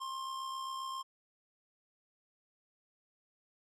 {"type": "tone with amplitude modulation", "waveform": "square", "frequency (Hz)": 1060, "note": "C6", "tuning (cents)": 22, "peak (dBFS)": -37, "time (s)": [0, 1.03], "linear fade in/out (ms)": 20, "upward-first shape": "sine", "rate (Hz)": 67.5, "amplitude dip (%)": 40, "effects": ["low-pass 9000 Hz 12 dB/octave"]}